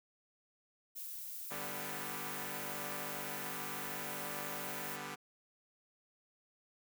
violet noise, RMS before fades -45 dBFS, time 0.95-4.97 s, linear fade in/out 20 ms
5% pulse chord, G major, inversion second, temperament equal, 146.83 / 196 / 246.9 Hz, D3 / G3 / B3, 0 / 0 / 0 cents, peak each -35 dBFS, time 1.5-5.16 s, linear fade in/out 20 ms
effects none

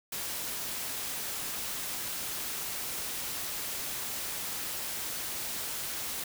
white noise, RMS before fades -36 dBFS, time 0.12-6.24 s, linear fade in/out 5 ms, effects none

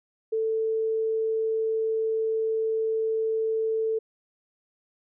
sine tone, 443.4 Hz, A4, 13 cents sharp, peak -23 dBFS, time 0.32-3.99 s, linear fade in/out 10 ms, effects none

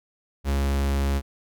45% pulse tone, 69.3 Hz, C#2, in tune, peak -21 dBFS, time 0.44-1.22 s, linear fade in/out 50 ms, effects none

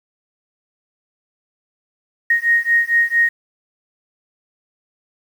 sine beating tone pair, 1864.7 / 1869.1 Hz, A#6 / A#6, 0 / +4 cents, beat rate 4.4 Hz, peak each -16 dBFS, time 2.3-3.29 s, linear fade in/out 5 ms, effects 7-bit

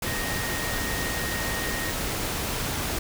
sine tone in noise, 1864.7 Hz, A#6, in tune, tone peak -33 dBFS, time 0.06-1.91 s, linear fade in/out 5 ms, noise pink, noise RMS -29 dBFS, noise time 0.02-2.99 s, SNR -7 dB, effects none

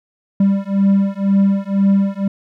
triangle beating tone pair, 196 / 198 Hz, G3 / G3, 0 / +18 cents, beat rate 2 Hz, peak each -13 / -13 dBFS, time 0.4-2.28 s, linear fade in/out 5 ms, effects none

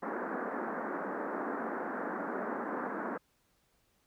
pink band-pass noise, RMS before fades -37 dBFS, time 0.02-3.18 s, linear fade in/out 10 ms, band 210 to 1700 Hz, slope 48 dB/octave, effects pink hiss -73 dBFS RMS until 4.06 s

